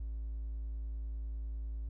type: tone with hard clipping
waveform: triangle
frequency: 55 Hz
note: A1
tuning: in tune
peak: -37 dBFS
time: 0-1.89 s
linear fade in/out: 5 ms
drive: 4 dB
effects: none